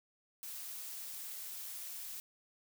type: noise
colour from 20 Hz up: blue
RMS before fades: -45 dBFS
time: 0.43-2.2 s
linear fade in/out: 0 ms
effects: none